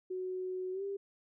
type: tone with pitch glide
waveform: sine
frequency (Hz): 370 to 396.6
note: F#4 to G4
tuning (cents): 0 to +20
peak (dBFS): -35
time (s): 0.1-0.97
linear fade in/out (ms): 10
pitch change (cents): +120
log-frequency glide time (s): 0.72-0.83
effects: none